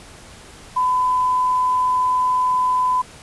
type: tone with quantisation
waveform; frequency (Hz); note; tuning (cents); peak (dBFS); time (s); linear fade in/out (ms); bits
sine; 1007; B5; +33; -15; 0.76-3.02; 10; 7
effects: pink hiss -42 dBFS RMS until 3.22 s + resampled to 24000 Hz